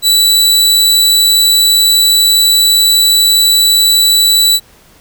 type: tone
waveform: sawtooth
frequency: 3951 Hz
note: B7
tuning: in tune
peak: -3 dBFS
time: 0.02-4.6 s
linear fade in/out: 50 ms
effects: pink hiss -44 dBFS RMS until 5 s